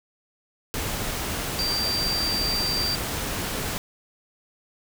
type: tone in noise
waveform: sine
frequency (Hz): 4699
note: D8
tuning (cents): 0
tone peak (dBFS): -24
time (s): 1.59-2.95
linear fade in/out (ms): 0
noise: pink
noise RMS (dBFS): -29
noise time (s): 0.74-3.78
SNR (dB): +2
effects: none